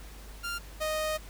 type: tone pair in turn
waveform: sawtooth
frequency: 1394 / 621 Hz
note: F6 / D#5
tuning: -4 / -3 cents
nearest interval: octave + major second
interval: 1399 cents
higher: first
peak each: -29 / -25 dBFS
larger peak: second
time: 0.43-0.59 / 0.8-1.18 s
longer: second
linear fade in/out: 20 ms
effects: added 50 Hz sine -44 dBFS peak until 1.29 s + pink hiss -51 dBFS RMS until 1.29 s